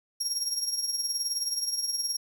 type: tone with tremolo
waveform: 30% pulse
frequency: 5588 Hz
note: F8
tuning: in tune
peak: -21 dBFS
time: 0.2-2.17 s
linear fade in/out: 10 ms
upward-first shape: triangle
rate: 19 Hz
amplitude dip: 70%
effects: none